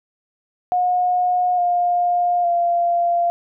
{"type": "tone with pitch steps", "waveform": "sine", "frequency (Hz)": [722, 706.7, 691.8], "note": ["F#5", "F5", "F5"], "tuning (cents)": [-43, 20, -17], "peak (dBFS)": -15, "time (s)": [0.72, 3.3], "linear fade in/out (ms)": 0, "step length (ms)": 860, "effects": []}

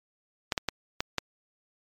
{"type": "clicks", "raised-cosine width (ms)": 0.2, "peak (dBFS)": -9, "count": 5, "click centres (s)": [0.522, 0.578, 0.687, 1.005, 1.183], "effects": ["MP3 96 kbps"]}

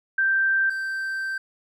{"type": "tone pair in turn", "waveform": ["sine", "triangle"], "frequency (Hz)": [1568, 1561.2], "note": ["G6", "G6"], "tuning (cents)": [0, -8], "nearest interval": "unison", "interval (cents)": 8, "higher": "first", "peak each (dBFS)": [-18, -24], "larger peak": "first", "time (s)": [[0.18, 0.7], [0.7, 1.38]], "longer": "second", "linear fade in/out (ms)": 5, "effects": []}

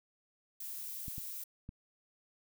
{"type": "noise", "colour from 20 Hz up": "violet", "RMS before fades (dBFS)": -43, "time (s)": [0.6, 1.44], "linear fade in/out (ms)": 5}
{"type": "clicks", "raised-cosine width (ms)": 5, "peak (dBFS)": -32, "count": 3, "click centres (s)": [1.082, 1.181, 1.691]}
{"effects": []}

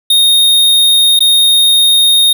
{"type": "tone with dropouts", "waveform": "square", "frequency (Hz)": 3704, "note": "A#7", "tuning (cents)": -12, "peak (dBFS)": -6, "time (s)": [0.1, 2.33], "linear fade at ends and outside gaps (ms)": 5, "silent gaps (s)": [1.192, 1.205], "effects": []}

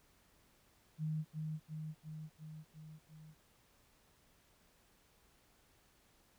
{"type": "tone with echo", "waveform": "sine", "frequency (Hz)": 155.56, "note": "D#3", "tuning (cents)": 0, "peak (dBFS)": -35, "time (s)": [0.98, 1.25], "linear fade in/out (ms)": 50, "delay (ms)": 350, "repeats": 6, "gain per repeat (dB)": -3, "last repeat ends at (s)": 3.35, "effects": ["pink hiss -70 dBFS RMS until 6.38 s"]}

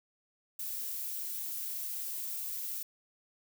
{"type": "noise", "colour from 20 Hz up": "violet", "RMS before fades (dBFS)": -38, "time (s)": [0.59, 2.83], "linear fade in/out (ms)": 5, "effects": []}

